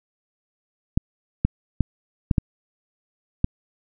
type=clicks; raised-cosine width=5 ms; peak=-5 dBFS; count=6; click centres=0.975 / 1.45 / 1.807 / 2.312 / 2.382 / 3.444 s; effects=none